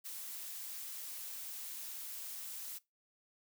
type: noise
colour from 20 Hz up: blue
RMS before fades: -45 dBFS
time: 0.04-2.79 s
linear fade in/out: 20 ms
effects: noise-tail reverb RT60 0.2 s tail -21 dB re dry